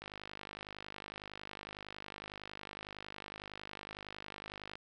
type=click train; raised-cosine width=0.3 ms; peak=-28 dBFS; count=242; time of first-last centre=0.02-4.755 s; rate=50.9 Hz; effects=none